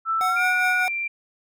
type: tone with pitch glide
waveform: sine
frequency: 1326 to 1454.4 Hz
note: E6 to F#6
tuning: +10 to -30 cents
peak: -20 dBFS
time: 0.05-0.88 s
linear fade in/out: 50 ms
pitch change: +160 cents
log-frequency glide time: 0.26-0.45 s
type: tone with tremolo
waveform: square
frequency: 740 Hz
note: F#5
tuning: in tune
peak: -24 dBFS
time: 0.21-0.88 s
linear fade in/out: 0 ms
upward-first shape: sine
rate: 4.9 Hz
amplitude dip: 55%
type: tone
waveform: sine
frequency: 2362 Hz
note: D7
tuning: 9 cents sharp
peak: -24 dBFS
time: 0.36-1.08 s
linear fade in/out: 10 ms
effects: none